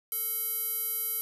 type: tone with band-pass filter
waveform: square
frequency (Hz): 440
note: A4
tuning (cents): 0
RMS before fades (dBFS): -32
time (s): 0.12-1.21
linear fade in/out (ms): 0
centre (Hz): 12000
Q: 10
effects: none